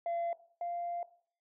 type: tone pair in turn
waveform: sine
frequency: 683 / 694.1 Hz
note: F5 / F5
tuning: -39 / -11 cents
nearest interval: unison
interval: 28 cents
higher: second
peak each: -30 / -33 dBFS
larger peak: first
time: 0.06-0.33 / 0.61-1.03 s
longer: second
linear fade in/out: 2 ms
effects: noise-tail reverb RT60 0.5 s tail -17 dB re dry + tanh soft clip ceiling -30 dBFS